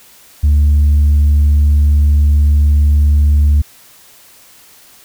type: tone with tanh clipping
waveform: sine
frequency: 73.4 Hz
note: D2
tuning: in tune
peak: -7 dBFS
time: 0.43-3.62 s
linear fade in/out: 10 ms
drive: 1 dB
effects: white hiss -43 dBFS RMS until 5.04 s